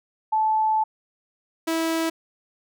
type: tone pair in turn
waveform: sine / sawtooth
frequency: 871 / 326.3 Hz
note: A5 / E4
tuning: -18 / -18 cents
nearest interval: octave + perfect fourth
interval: 1700 cents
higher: first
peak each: -18 dBFS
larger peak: neither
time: 0.32-0.84 / 1.67-2.1 s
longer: first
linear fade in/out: 10 ms
effects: none